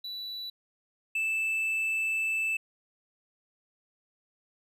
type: tone pair in turn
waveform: triangle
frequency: 3951 / 2637 Hz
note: B7 / E7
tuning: 0 / 0 cents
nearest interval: perfect fifth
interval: 700 cents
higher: first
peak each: -34 / -25 dBFS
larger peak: second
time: 0.04-0.5 / 1.15-2.57 s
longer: second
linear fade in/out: 5 ms
effects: none